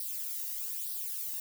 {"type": "noise with flanger", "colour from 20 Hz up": "violet", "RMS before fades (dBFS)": -37, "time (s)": [0, 1.4], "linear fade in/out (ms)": 2, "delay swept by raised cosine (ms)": [0.21, 1.09], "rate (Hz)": 1.1, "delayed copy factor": 0.6, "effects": []}